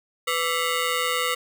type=ring-modulated tone; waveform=15% pulse; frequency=830.6 Hz; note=G#5; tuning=in tune; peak=-13 dBFS; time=0.27-1.35 s; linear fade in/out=10 ms; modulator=333 Hz; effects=none